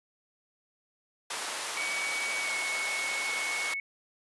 pink high-pass noise, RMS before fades -35 dBFS, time 1.3-3.74 s, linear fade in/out 5 ms, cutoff 750 Hz, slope 12 dB/octave
sine tone with pitch glide, 2255 to 2206 Hz, C#7 to C#7, +29 to -9 cents, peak -31 dBFS, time 1.77-3.8 s, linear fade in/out 2 ms, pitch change -38 cents, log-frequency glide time 2.39-2.52 s
effects resampled to 24000 Hz

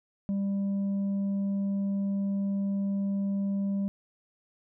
triangle tone with tanh clipping, 197.9 Hz, G3, 17 cents sharp, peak -27 dBFS, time 0.29-3.88 s, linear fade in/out 0 ms, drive 8 dB, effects none

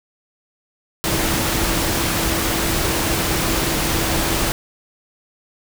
sine tone in noise, 329.6 Hz, E4, in tune, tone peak -27 dBFS, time 1.04-4.52 s, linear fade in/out 0 ms, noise pink, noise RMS -20 dBFS, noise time 1.04-4.52 s, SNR -10 dB, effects none

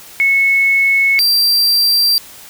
sine / 45% pulse tone pair in turn, 2198 / 4712 Hz, C#7 / D8, -15 / +5 cents, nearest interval octave + minor second, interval 1320 cents, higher second, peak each -9 dBFS, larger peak neither, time 0.2-1.19 / 1.19-2.18 s, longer neither, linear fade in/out 0 ms, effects white hiss -37 dBFS RMS until 2.49 s

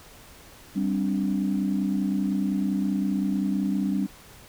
sine chord, G suspended fourth, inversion none, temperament equal with one note detuned, 196 / 261.6 / 291.5 Hz, G3 / C4 / D4, 0 / 0 / -13 cents, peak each -24 / -29 / -28 dBFS, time 0.75-4.07 s, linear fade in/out 20 ms, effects tanh soft clip ceiling -14 dBFS + pink hiss -49 dBFS RMS until 4.48 s

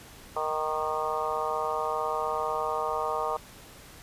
harmonic tone with a mistuned harmonic, 155.56 Hz, D#3, in tune, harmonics 3 / 4 / 5 / 6 / 7 / 8, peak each -34 / -34 / -34 / -34 / -34 / -34 dBFS, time 0.36-3.37 s, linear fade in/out 5 ms, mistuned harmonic 8, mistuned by -36 cents, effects pink hiss -49 dBFS RMS until 4.02 s + resampled to 32000 Hz

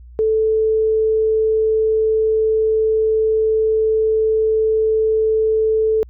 sine tone, 438.6 Hz, A4, 6 cents flat, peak -13 dBFS, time 0.19-6.03 s, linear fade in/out 0 ms, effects added 60 Hz sine -37 dBFS peak until 6.09 s

